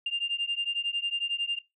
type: beating tone pair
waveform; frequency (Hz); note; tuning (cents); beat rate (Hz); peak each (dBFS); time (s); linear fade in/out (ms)
sine; 2794 / 2805; F7 / F7; 0 / +7; 11; -30; 0.06-1.59; 5
effects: noise-tail reverb RT60 0.2 s tail -21 dB re dry + tanh soft clip ceiling -21 dBFS